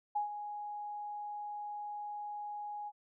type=tone with ADSR envelope; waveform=sine; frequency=830.6 Hz; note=G#5; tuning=in tune; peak=-29 dBFS; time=0.15-2.92 s; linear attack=12 ms; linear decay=120 ms; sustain=-10 dB; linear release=45 ms; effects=none